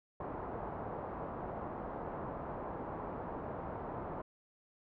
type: low-pass noise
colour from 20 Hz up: white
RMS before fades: -42 dBFS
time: 0.2-4.22 s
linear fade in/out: 5 ms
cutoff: 1000 Hz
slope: 24 dB/octave
effects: none